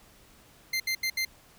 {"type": "tone bursts at uneven times", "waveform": "25% pulse", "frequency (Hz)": 2086, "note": "C7", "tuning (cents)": -6, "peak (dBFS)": -23, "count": 4, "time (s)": [[0.73, 0.8], [0.87, 0.95], [1.03, 1.1], [1.17, 1.25]], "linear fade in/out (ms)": 5, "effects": ["pink hiss -57 dBFS RMS until 1.58 s"]}